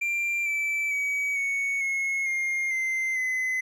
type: tone with pitch steps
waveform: triangle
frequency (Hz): 2372 / 2321 / 2270 / 2221 / 2173 / 2125 / 2079 / 2034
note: D7 / D7 / C#7 / C#7 / C#7 / C7 / C7 / C7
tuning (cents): +17 / -21 / +41 / +3 / -35 / +26 / -12 / -50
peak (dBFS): -23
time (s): 0.01-3.61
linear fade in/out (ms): 10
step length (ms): 450
effects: none